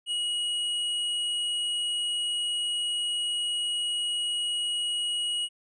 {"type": "tone with hard clipping", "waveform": "triangle", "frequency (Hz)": 2903, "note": "F#7", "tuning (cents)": -34, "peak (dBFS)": -28, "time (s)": [0.06, 5.49], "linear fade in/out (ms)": 50, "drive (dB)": 14, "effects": ["resampled to 22050 Hz"]}